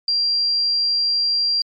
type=tone; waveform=sine; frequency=4748 Hz; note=D8; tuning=18 cents sharp; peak=-16 dBFS; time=0.08-1.62 s; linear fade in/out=2 ms; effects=MP3 64 kbps